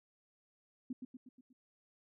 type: tone with echo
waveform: sine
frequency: 253.6 Hz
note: B3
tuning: 46 cents sharp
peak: -37 dBFS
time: 0.9-0.93 s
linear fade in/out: 5 ms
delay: 120 ms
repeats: 5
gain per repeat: -5 dB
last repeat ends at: 1.53 s
effects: none